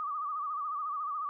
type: tone with vibrato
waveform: sine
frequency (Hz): 1194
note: D6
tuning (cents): +28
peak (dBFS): -32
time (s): 0-1.29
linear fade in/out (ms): 0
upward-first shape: sine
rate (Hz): 14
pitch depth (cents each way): 96
effects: none